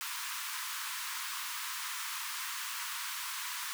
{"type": "high-pass noise", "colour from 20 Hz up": "pink", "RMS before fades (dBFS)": -39, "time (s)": [0.01, 3.73], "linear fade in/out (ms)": 0, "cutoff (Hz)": 940, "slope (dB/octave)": 96, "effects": []}